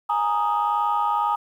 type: chord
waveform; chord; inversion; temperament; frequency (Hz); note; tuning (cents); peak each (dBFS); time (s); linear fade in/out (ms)
sine; Ab suspended second; none; equal; 830.6 / 932.3 / 1244.5; Ab5 / Bb5 / Eb6; 0 / 0 / 0; -23; 0.09-1.36; 10
effects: tanh soft clip ceiling -13 dBFS + 9-bit